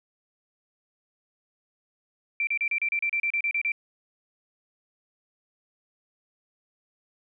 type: tone bursts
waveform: sine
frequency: 2349 Hz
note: D7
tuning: in tune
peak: -23 dBFS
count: 13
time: 2.4-3.719 s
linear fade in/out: 2 ms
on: 71 ms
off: 33 ms
effects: none